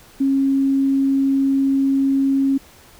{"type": "tone", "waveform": "sine", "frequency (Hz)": 272.1, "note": "C#4", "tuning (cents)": -32, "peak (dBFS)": -14, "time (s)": [0.2, 2.58], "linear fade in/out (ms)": 10, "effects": ["pink hiss -47 dBFS RMS until 2.99 s"]}